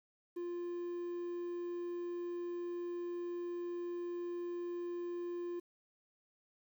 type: tone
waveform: triangle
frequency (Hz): 349.2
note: F4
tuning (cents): 0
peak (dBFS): -36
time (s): 0.36-5.6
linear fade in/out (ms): 10
effects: 11-bit